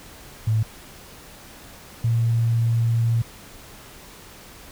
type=tone pair in turn; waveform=sine; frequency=110 / 115.69 Hz; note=A2 / A#2; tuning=0 / -13 cents; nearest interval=minor second; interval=87 cents; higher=second; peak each=-17 dBFS; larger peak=neither; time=0.47-0.63 / 2.04-3.22 s; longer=second; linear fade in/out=5 ms; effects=pink hiss -44 dBFS RMS until 4.71 s